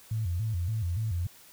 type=tone with vibrato; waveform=sine; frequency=98 Hz; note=G2; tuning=in tune; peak=-27 dBFS; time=0.11-1.27 s; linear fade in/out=5 ms; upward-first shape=square; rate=3.5 Hz; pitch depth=210 cents each way; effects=white hiss -54 dBFS RMS until 1.52 s